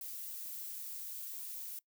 violet noise, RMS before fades -44 dBFS, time 0.01-1.79 s, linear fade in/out 2 ms, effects noise-tail reverb RT60 0.1 s tail -22 dB re dry

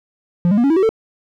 triangle tone with pitch steps, 174.61 / 204.1 / 238.5 / 278.8 / 325.8 / 380.8 / 445.1 Hz, F3 / G#3 / A#3 / C#4 / E4 / F#4 / A4, 0 / -30 / +40 / +10 / -20 / +50 / +20 cents, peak -9 dBFS, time 0.45-0.891 s, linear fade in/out 0 ms, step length 63 ms, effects none

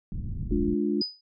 pink low-pass noise, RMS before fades -31 dBFS, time 0.12-0.74 s, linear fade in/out 2 ms, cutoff 190 Hz, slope 24 dB/octave
sine chord, D diminished, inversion second, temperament just, 211.4 / 293.7 / 352.4 Hz, Ab3 / D4 / F4, +31 / 0 / +16 cents, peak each -27 / -27 / -28 dBFS, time 0.51-1.02 s, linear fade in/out 5 ms
sine tone with exponential decay, 4978 Hz, D#8, in tune, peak -22 dBFS, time 1.01-1.21 s, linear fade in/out 5 ms, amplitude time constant 42 ms
effects MP3 64 kbps

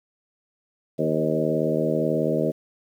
harmonic tone with a mistuned harmonic, 78.3 Hz, D#2, 11 cents sharp, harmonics 2 / 3 / 4 / 5 / 6 / 7 / 8, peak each -28 / -28 / -28 / -28 / -28 / -28 / -28 dBFS, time 0.98-2.52 s, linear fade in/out 20 ms, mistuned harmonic 7, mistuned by -20 cents, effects 9-bit

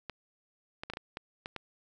clicks, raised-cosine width 0.3 ms, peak -22 dBFS, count 8, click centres 0.097 / 0.835 / 0.9 / 0.936 / 0.971 / 1.171 / 1.459 / 1.563 s, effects none

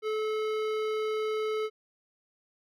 sine tone with hard clipping, 432.6 Hz, A4, 29 cents flat, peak -30 dBFS, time 0.02-1.7 s, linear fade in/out 50 ms, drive 15 dB, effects none

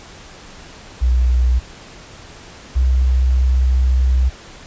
sine tone pair in turn, 61.74 / 63.93 Hz, B1 / C2, 0 / -40 cents, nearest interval minor second, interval 60 cents, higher second, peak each -11 dBFS, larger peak neither, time 1.01-1.6 / 2.75-4.3 s, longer second, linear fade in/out 20 ms, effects pink hiss -39 dBFS RMS until 4.66 s + resampled to 16000 Hz

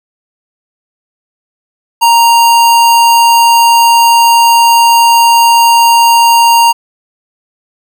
square tone, 932.3 Hz, A#5, in tune, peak -4 dBFS, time 2.01-6.73 s, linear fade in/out 20 ms, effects none

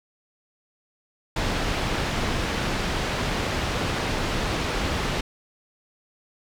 pink low-pass noise, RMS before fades -26 dBFS, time 1.36-5.21 s, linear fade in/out 5 ms, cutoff 4400 Hz, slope 12 dB/octave, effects none

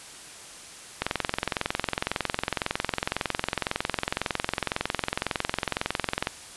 click train, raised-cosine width 0.3 ms, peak -8 dBFS, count 116, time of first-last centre 1.02-6.271 s, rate 21.9 Hz, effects white hiss -44 dBFS RMS until 6.56 s + resampled to 24000 Hz

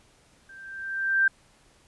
sine tone with level ramp, 1573 Hz, G6, 6 cents sharp, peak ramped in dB -45 to -16 dBFS, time 0.49-1.28 s, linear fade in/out 5 ms, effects pink hiss -60 dBFS RMS until 1.87 s + resampled to 24000 Hz

